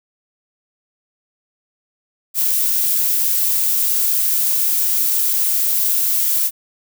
violet noise, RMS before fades -17 dBFS, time 2.34-6.51 s, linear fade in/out 50 ms, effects none

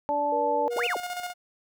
harmonic tone, 290.8 Hz, D4, 17 cents flat, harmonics 1 / 2 / 3, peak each -35 / -28 / -25 dBFS, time 0.09-0.68 s, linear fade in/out 0 ms
sine tone, 478.4 Hz, A#4, 45 cents sharp, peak -28 dBFS, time 0.32-0.87 s, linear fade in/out 5 ms
sawtooth tone with tremolo, 715 Hz, F5, 41 cents sharp, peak -26 dBFS, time 0.7-1.34 s, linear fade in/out 50 ms, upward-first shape square, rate 15 Hz, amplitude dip 50%
sine linear two-way sweep, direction up then down, 211.4 to 2990 to 211.4 Hz, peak -26 dBFS, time 0.76-0.97 s, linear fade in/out 10 ms, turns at 0.86 s
effects none

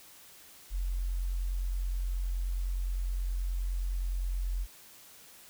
sine tone, 44.79 Hz, F1, 44 cents sharp, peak -29 dBFS, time 0.7-4.67 s, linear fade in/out 50 ms, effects white hiss -54 dBFS RMS until 5.49 s

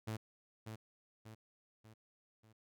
sawtooth tone with echo, 110 Hz, A2, in tune, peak -35 dBFS, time 0.07-0.17 s, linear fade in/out 10 ms, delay 590 ms, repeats 4, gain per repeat -6 dB, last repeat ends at 2.53 s, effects none

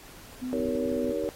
sine tone with vibrato, 252.5 Hz, B3, 39 cents sharp, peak -30 dBFS, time 0.41-1.13 s, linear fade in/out 20 ms, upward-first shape sine, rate 2.8 Hz, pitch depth 10 cents each way
sine chord, Eb dominant seventh, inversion none, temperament just, 311.1 / 388.9 / 466.7 / 560 Hz, Eb4 / G4 / Bb4 / Db5, 0 / -14 / +2 / +18 cents, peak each -34 / -34 / -31 / -32 dBFS, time 0.53-1.29 s, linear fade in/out 0 ms
clicks, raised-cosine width 5 ms, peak -31 dBFS, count 10, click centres 0.6 / 0.655 / 0.687 / 0.753 / 0.857 / 0.918 / 0.964 / 1.045 / 1.094 / 1.241 s
effects pink hiss -49 dBFS RMS until 1.35 s + AAC 48 kbps

